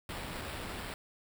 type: noise with sample-and-hold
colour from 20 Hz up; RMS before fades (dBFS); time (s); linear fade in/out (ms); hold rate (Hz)
pink; -41; 0.09-0.94; 2; 6300
effects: none